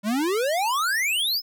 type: exponential sweep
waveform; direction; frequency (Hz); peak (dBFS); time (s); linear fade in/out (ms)
square; up; 196 to 5320; -22; 0.03-1.42; 50
effects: none